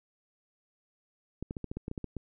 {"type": "clicks", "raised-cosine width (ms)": 3, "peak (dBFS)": -23, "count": 11, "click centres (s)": [1.426, 1.509, 1.568, 1.643, 1.715, 1.77, 1.881, 1.914, 1.978, 2.043, 2.167], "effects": []}